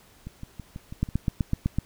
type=two click trains; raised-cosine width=5 ms; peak=-11 / -24 dBFS; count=7 / 6; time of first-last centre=1.03-1.786 / 0.27-1.088 s; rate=7.94 / 6.11 Hz; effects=pink hiss -56 dBFS RMS until 1.85 s